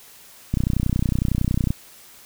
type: click train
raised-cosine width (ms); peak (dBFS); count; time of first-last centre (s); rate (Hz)
5; -8; 37; 0.54-1.705; 30.9
effects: white hiss -47 dBFS RMS until 2.25 s